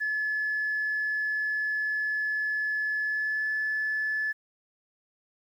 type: tone with pitch glide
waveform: sine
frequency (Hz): 1718 to 1729.9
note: A6 to A6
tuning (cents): -42 to -30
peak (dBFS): -25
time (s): 0-4.33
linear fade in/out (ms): 20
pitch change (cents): +12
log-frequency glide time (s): 3.04-3.48
effects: tanh soft clip ceiling -22 dBFS + 10-bit